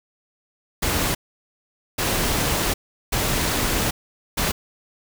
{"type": "noise bursts at uneven times", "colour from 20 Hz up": "pink", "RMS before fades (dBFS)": -22, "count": 4, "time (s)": [[0.82, 1.15], [1.98, 2.74], [3.12, 3.91], [4.37, 4.52]], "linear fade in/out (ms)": 10, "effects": []}